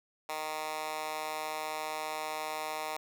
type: tone with high-pass filter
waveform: 10% pulse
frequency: 155.2 Hz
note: D#3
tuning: 4 cents flat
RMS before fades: -37 dBFS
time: 0.29-2.97 s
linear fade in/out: 2 ms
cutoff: 810 Hz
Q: 1.2
effects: none